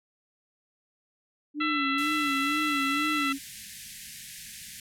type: tone with vibrato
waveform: sine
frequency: 289 Hz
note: D4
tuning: 28 cents flat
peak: -29 dBFS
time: 1.54-3.39 s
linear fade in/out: 50 ms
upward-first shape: sine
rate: 2.1 Hz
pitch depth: 95 cents each way
type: harmonic tone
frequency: 668 Hz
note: E5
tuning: 23 cents sharp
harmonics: 2 / 3 / 4 / 5 / 6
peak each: -29 / -32 / -32 / -37 / -39 dBFS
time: 1.6-3.33 s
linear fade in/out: 10 ms
type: band-stop noise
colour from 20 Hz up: white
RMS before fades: -41 dBFS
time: 1.98-4.8 s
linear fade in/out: 2 ms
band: 240 to 1600 Hz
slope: 96 dB/octave
effects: low-pass 12000 Hz 12 dB/octave